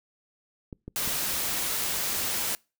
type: clicks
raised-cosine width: 3 ms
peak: -25 dBFS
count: 3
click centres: 0.728 / 0.88 / 1.076 s
type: noise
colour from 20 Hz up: white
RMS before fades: -29 dBFS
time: 0.96-2.55 s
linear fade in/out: 0 ms
effects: noise-tail reverb RT60 0.3 s tail -26 dB re dry